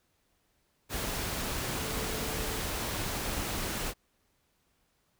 sine tone in noise, 440 Hz, A4, in tune, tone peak -42 dBFS, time 1.73-2.61 s, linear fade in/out 50 ms, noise pink, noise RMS -34 dBFS, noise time 0.89-3.94 s, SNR -11 dB, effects pink hiss -73 dBFS RMS until 5.19 s

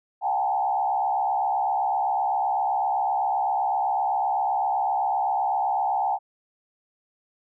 sine tone with frequency modulation, 808 Hz, G#5, 48 cents flat, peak -21 dBFS, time 0.21-6.19 s, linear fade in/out 50 ms, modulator 67.8 Hz, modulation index 1.3, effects none

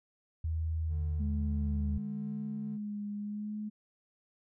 sine tone with pitch glide, 80.4 to 76.99 Hz, E2 to D#2, -43 to -18 cents, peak -30 dBFS, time 0.44-1.98 s, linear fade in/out 5 ms, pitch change -75 cents, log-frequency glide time 0.79-1.63 s
triangle tone with tremolo, 148.6 Hz, D3, 21 cents sharp, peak -39 dBFS, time 0.88-2.79 s, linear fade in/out 50 ms, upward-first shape triangle, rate 1.6 Hz, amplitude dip 30%
sine tone with vibrato, 208.7 Hz, G#3, 9 cents sharp, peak -35 dBFS, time 1.19-3.7 s, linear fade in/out 20 ms, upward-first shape sine, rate 0.92 Hz, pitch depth 26 cents each way
effects none

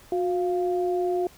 sine tone pair together, 361.9 / 695.5 Hz, F#4 / F5, -38 / -7 cents, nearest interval major seventh, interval 1131 cents, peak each -23 / -29 dBFS, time 0.12-1.27 s, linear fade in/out 2 ms, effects pink hiss -52 dBFS RMS until 1.37 s

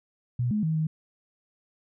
sine tone with pitch steps, 122.3 / 211.4 / 159 / 157.1 Hz, B2 / G#3 / D#3 / D#3, -16 / +31 / +38 / +17 cents, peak -23 dBFS, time 0.39-0.87 s, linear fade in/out 5 ms, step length 120 ms, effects none

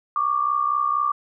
sine tone pair together, 1125.8 / 1190 Hz, C#6 / D6, +26 / +22 cents, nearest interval minor second, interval 96 cents, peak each -23 / -21 dBFS, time 0.16-1.12 s, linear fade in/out 2 ms, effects none

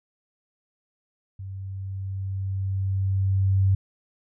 sine tone with level ramp, 96.4 Hz, G2, 28 cents flat, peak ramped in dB -33 to -16 dBFS, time 1.39-3.75 s, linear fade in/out 5 ms, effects none

